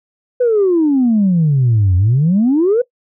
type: exponential two-way sweep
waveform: sine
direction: down then up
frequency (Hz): 508 to 87.8 to 508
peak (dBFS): -8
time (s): 0.4-2.82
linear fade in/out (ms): 10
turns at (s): 1.96
effects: noise-tail reverb RT60 0.1 s tail -20 dB re dry + tanh soft clip ceiling -6 dBFS